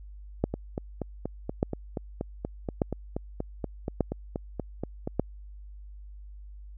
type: two click trains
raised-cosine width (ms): 2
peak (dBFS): -10 / -17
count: 5 / 20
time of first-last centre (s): 0.44-5.196 / 0.54-5.075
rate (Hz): 0.841 / 4.19
effects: added 50 Hz sine -42 dBFS peak until 6.77 s